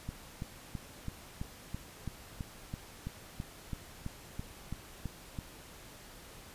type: click train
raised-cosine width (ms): 5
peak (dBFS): -25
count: 17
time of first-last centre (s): 0.09-5.388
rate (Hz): 3.02
effects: pink hiss -52 dBFS RMS until 6.54 s + resampled to 32000 Hz